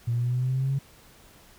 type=exponential sweep; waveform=sine; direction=up; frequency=116.54 to 138.6 Hz; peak=-22 dBFS; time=0.07-0.79 s; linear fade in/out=10 ms; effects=tanh soft clip ceiling -18 dBFS + pink hiss -54 dBFS RMS until 1.58 s